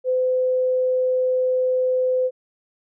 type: tone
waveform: sine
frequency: 510 Hz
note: C5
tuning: 44 cents flat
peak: -17 dBFS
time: 0.04-2.31 s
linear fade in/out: 50 ms
effects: none